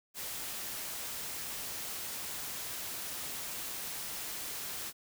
white noise, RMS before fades -40 dBFS, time 0.14-4.93 s, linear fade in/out 50 ms, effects none

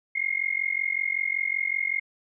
sine tone with amplitude modulation, 2139 Hz, C7, 38 cents sharp, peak -20 dBFS, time 0.15-2 s, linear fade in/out 10 ms, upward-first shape sine, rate 45.3 Hz, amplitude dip 95%, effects none

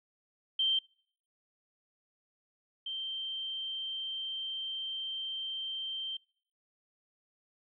sine tone pair in turn, 3136 / 3136 Hz, G7 / G7, 0 / 0 cents, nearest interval unison, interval 0 cents, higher neither, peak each -26 / -35 dBFS, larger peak first, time 0.59-0.79 / 2.86-6.17 s, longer second, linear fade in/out 5 ms, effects noise-tail reverb RT60 0.6 s tail -26 dB re dry

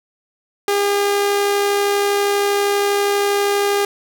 sawtooth tone with amplitude modulation, 404.3 Hz, G#4, 46 cents flat, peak -10 dBFS, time 0.68-3.85 s, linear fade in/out 2 ms, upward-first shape sine, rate 72.5 Hz, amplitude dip 25%, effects none

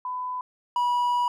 sine / triangle tone pair in turn, 1002 / 973.5 Hz, B5 / B5, +25 / -25 cents, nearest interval unison, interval 50 cents, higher first, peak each -28 / -19 dBFS, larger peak second, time 0.05-0.41 / 0.76-1.28 s, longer second, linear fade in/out 2 ms, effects none

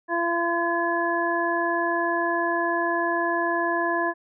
harmonic tone, 340.4 Hz, F4, 44 cents flat, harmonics 1 / 2 / 3 / 5, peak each -27 / -27 / -27 / -27 dBFS, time 0.08-4.14 s, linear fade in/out 50 ms, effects none

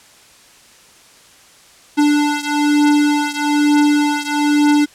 square beating tone pair, 293.8 / 294.9 Hz, D4 / D4, +1 / +7 cents, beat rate 1.1 Hz, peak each -15 / -17 dBFS, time 1.97-4.86 s, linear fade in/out 20 ms, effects white hiss -46 dBFS RMS until 4.94 s + low-pass 9000 Hz 12 dB/octave

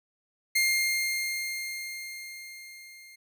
sawtooth tone with level ramp, 2117 Hz, C7, 20 cents sharp, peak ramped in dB -18 to -45 dBFS, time 0.55-3.16 s, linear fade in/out 10 ms, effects none

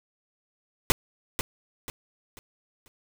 pink noise with echo, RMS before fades -19 dBFS, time 0.9-0.92 s, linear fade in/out 0 ms, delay 490 ms, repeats 4, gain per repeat -9 dB, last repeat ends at 2.88 s, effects none

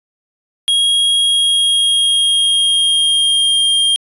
square tone with pitch glide, 3281 to 3212 Hz, G#7 to G7, -22 to +41 cents, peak -11 dBFS, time 0.68-3.96 s, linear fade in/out 0 ms, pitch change -37 cents, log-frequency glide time 1.18-3.65 s, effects resampled to 24000 Hz

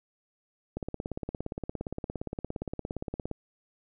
click train, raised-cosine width 2 ms, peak -20 dBFS, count 45, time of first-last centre 0.77-3.313 s, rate 17.3 Hz, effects none

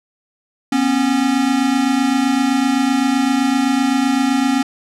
square tone pair together, 244.9 / 272.7 Hz, B3 / C#4, -14 / -28 cents, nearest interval major second, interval 186 cents, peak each -19 / -16 dBFS, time 0.72-4.63 s, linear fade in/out 5 ms, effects low-pass 9000 Hz 12 dB/octave

